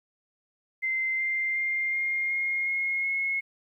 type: tone with pitch steps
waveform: sine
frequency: 2077 / 2093 / 2108 / 2124 / 2140 / 2156 / 2173 Hz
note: C7 / C7 / C7 / C7 / C7 / C#7 / C#7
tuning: -13 / 0 / +12 / +25 / +38 / -49 / -35 cents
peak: -25 dBFS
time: 0.82-3.41 s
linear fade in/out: 20 ms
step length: 370 ms
effects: 11-bit